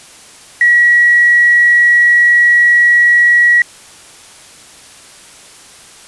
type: tone with quantisation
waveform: sine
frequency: 1921 Hz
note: B6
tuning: 48 cents flat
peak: -5 dBFS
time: 0.61-3.62 s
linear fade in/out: 2 ms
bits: 5
effects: white hiss -38 dBFS RMS until 6.07 s + resampled to 24000 Hz